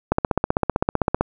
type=click train; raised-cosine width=1 ms; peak=-3 dBFS; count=18; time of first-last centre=0.12-1.21 s; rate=15.6 Hz; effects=none